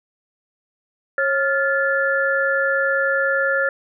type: tone cluster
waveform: sine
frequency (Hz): 545 / 1397 / 1735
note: C#5 / F6 / A6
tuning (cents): -29 / 0 / -25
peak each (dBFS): -21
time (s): 1.18-3.69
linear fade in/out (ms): 2
effects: none